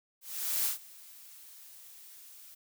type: noise with ADSR envelope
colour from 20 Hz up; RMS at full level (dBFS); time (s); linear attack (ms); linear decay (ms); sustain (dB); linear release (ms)
blue; -29; 0.21-2.55; 440; 130; -23; 10
effects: none